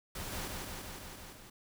pink noise with echo, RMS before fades -41 dBFS, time 0.15-0.48 s, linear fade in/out 5 ms, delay 170 ms, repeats 6, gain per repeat -2 dB, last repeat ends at 1.5 s, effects none

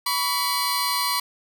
sawtooth tone cluster, 987 / 1128 / 4148 / 4741 Hz, B5 / C#6 / C8 / D8, -1 / +30 / -16 / +16 cents, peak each -23 / -23 / -25 / -26 dBFS, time 0.06-1.2 s, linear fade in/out 5 ms, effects none

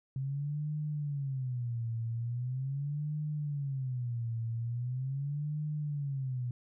sine tone with vibrato, 131.6 Hz, C3, 10 cents sharp, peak -32 dBFS, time 0.16-6.51 s, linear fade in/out 2 ms, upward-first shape sine, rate 0.41 Hz, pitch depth 240 cents each way, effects none

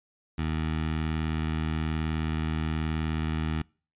15% pulse tone with notch filter, 78.9 Hz, D#2, 25 cents sharp, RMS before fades -29 dBFS, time 0.38-3.62 s, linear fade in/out 5 ms, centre 560 Hz, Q 0.8, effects noise-tail reverb RT60 0.4 s tail -26 dB re dry + resampled to 8000 Hz

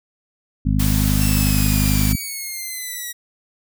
harmonic tone, 51.3 Hz, G#1, 21 cents flat, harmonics 1 / 2 / 3 / 4 / 5, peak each -19 / -21 / -22 / -23 / -24 dBFS, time 0.65-2.16 s, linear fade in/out 10 ms
white noise, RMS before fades -26 dBFS, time 0.79-2.13 s, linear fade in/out 10 ms
5% pulse exponential sweep, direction down, 2705 to 1909 Hz, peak -17 dBFS, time 1.2-3.13 s, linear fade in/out 20 ms
effects none

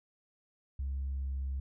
sine tone with pitch glide, 67.9 to 67.35 Hz, C#2 to C#2, -35 to -49 cents, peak -31 dBFS, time 0.79-1.6 s, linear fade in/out 5 ms, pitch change -14 cents, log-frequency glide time 1.11-1.31 s, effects tanh soft clip ceiling -30 dBFS

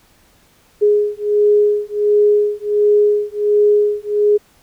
sine beating tone pair, 415.3 / 416.7 Hz, G#4 / G#4, 0 / +6 cents, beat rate 1.4 Hz, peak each -14 dBFS, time 0.81-4.38 s, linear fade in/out 20 ms, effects pink hiss -53 dBFS RMS until 4.62 s

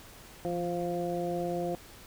harmonic tone with a mistuned harmonic, 174.61 Hz, F3, in tune, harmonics 1 / 2 / 3 / 4, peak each -36 / -34 / -35 / -36 dBFS, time 0.45-1.75 s, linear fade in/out 0 ms, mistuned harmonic 1, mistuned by -29 cents, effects pink hiss -51 dBFS RMS until 2.06 s

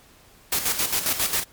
white noise with tremolo, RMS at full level -22 dBFS, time 0.52-1.44 s, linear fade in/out 5 ms, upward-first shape square, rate 7.4 Hz, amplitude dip 60%, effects pink hiss -53 dBFS RMS until 1.52 s + MP3 96 kbps

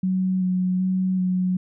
sine tone with vibrato, 185 Hz, F#3, in tune, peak -19 dBFS, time 0.03-1.57 s, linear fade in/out 5 ms, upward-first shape square, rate 1.3 Hz, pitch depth 14 cents each way, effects none

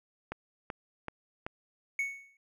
click train, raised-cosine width 0.5 ms, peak -21 dBFS, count 4, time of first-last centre 0.32-1.465 s, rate 2.62 Hz
triangle tone with exponential decay, 2217 Hz, C#7, in tune, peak -25 dBFS, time 1.99-2.37 s, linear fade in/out 2 ms, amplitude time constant 81 ms
effects none

